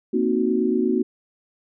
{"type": "chord", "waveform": "sine", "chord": "C half-diminished seventh", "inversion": "third", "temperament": "equal", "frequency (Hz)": [233.1, 261.6, 311.1, 370], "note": ["Bb3", "C4", "Eb4", "Gb4"], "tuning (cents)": [0, 0, 0, 0], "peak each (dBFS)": [-23, -24, -26, -22], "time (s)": [0.13, 1.03], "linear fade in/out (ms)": 10, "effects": []}